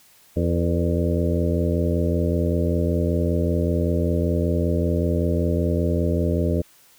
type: harmonic tone with a mistuned harmonic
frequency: 85.2 Hz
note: F2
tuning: 42 cents flat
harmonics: 1 / 2 / 3 / 4 / 5 / 6 / 7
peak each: -22 / -25 / -27 / -28 / -29 / -30 / -30 dBFS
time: 0.36-6.62 s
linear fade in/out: 10 ms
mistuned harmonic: 5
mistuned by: +65 cents
effects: white hiss -54 dBFS RMS until 6.98 s